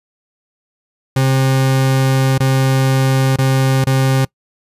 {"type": "tone with dropouts", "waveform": "40% pulse", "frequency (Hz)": 133.1, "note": "C3", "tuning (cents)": 30, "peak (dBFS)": -10, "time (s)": [1.16, 4.25], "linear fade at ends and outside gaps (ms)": 5, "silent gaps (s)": [[2.38, 2.402], [3.362, 3.385], [3.843, 3.868]], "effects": ["noise-tail reverb RT60 0.1 s tail -24 dB re dry", "resampled to 32000 Hz"]}